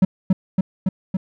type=tone with echo; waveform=triangle; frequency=187.9 Hz; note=F#3; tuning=27 cents sharp; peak=-7 dBFS; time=0.02-0.05 s; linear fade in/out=5 ms; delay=280 ms; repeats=4; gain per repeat=-2 dB; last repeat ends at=1.17 s; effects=none